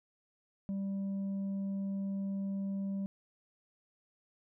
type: tone with tanh clipping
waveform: triangle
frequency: 196 Hz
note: G3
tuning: in tune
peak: -34 dBFS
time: 0.69-3.06 s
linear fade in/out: 0 ms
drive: 8 dB
effects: none